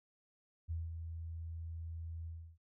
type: tone with ADSR envelope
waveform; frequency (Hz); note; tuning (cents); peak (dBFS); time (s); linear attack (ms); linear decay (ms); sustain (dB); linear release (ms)
sine; 82.4; E2; 0; -35; 0.68-2.58; 30; 190; -6; 320
effects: none